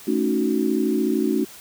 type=chord; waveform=sine; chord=D# half-diminished seventh; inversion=second; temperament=equal; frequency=220 / 277.2 / 311.1 / 370 Hz; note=A3 / C#4 / D#4 / F#4; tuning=0 / 0 / 0 / 0 cents; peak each=-24 dBFS; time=0.07-1.45 s; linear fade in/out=10 ms; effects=white hiss -43 dBFS RMS until 1.6 s